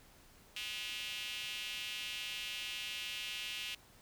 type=tone with high-pass filter; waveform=square; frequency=113.6 Hz; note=A#2; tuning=44 cents flat; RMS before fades=-42 dBFS; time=0.56-3.75 s; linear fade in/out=5 ms; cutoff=2800 Hz; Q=4.2; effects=pink hiss -62 dBFS RMS until 4.01 s